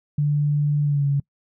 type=tone with pitch glide; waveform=sine; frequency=146.83 to 140.93 Hz; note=D3 to C#3; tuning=0 to +29 cents; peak=-17 dBFS; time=0.18-1.2 s; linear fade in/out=5 ms; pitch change=-71 cents; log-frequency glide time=0.83-1.06 s; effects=noise-tail reverb RT60 0.1 s tail -25 dB re dry